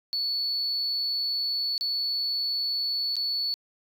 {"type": "tone with dropouts", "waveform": "sine", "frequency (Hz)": 4435, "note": "C#8", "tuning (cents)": 0, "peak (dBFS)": -24, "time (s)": [0.13, 3.54], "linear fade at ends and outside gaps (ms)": 0, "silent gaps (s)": [[1.779, 1.81], [3.156, 3.166]], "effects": ["tanh soft clip ceiling -22 dBFS"]}